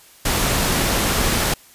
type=noise; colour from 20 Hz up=pink; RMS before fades=-19 dBFS; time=0.25-1.54 s; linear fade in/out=5 ms; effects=white hiss -48 dBFS RMS until 1.74 s + resampled to 32000 Hz